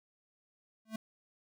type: tone with exponential growth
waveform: square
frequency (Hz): 220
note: A3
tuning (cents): 0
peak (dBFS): -34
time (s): 0.85-0.96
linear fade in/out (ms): 5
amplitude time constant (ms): 22
effects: none

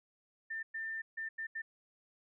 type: tone bursts at uneven times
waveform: sine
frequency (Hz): 1793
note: A6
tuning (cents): +32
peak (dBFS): -37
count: 5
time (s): 0.5-0.63 / 0.74-1.02 / 1.17-1.29 / 1.38-1.47 / 1.55-1.62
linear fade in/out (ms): 10
effects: none

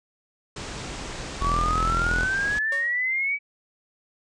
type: low-pass noise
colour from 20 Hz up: pink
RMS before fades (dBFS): -35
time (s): 0.56-2.59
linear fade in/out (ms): 5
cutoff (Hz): 8300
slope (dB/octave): 48
type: exponential sweep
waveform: sine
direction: up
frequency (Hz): 1108.7 to 2300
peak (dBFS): -22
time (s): 1.4-3.39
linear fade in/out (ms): 50
type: tone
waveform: sawtooth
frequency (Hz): 41.92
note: E1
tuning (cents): +30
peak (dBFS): -21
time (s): 1.41-2.25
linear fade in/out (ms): 0
type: tone with exponential decay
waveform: sawtooth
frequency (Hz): 560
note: C#5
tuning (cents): +18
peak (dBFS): -27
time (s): 2.72-3.04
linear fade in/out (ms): 2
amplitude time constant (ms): 69
effects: resampled to 24000 Hz

